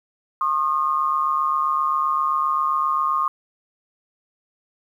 sine tone pair together, 1074.4 / 1222 Hz, C6 / D#6, +46 / -32 cents, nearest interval major second, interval 222 cents, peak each -21 dBFS, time 0.41-3.28 s, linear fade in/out 2 ms, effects 9-bit

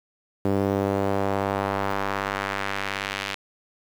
sawtooth tone with band-pass filter sweep, 98.7 Hz, G2, 12 cents sharp, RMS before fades -26 dBFS, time 0.45-3.35 s, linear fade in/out 0 ms, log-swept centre 380 to 2800 Hz, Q 1.1, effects 7-bit

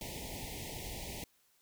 pink band-stop noise, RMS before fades -43 dBFS, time 0.01-1.24 s, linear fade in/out 2 ms, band 940 to 1900 Hz, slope 96 dB/octave, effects white hiss -71 dBFS RMS until 1.61 s

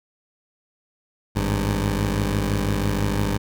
15% pulse tone pair together, 53.13 / 100.3 Hz, G#1 / G2, +40 / +40 cents, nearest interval major seventh, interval 1100 cents, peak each -17 dBFS, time 1.35-3.38 s, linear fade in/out 20 ms, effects none

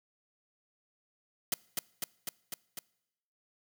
white noise with echo, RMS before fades -30 dBFS, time 1.52-1.54 s, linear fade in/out 2 ms, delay 250 ms, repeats 5, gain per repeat -2 dB, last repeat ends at 2.79 s, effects noise-tail reverb RT60 0.9 s tail -24 dB re dry

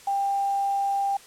sine tone with quantisation, 794 Hz, G5, 22 cents sharp, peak -22 dBFS, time 0.07-1.17 s, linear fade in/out 5 ms, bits 7, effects white hiss -49 dBFS RMS until 1.26 s + low-pass 10000 Hz 12 dB/octave

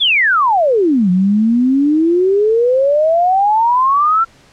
sine exponential two-way sweep, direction down then up, 3579 to 177.4 to 1369 Hz, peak -9 dBFS, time 0-4.25 s, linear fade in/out 20 ms, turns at 1.1 s, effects pink hiss -47 dBFS RMS until 4.52 s + low-pass 7000 Hz 12 dB/octave

